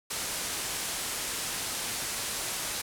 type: low-pass noise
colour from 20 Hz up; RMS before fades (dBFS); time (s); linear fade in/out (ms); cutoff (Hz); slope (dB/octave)
white; -34; 0.1-2.82; 10; 11000; 24
effects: none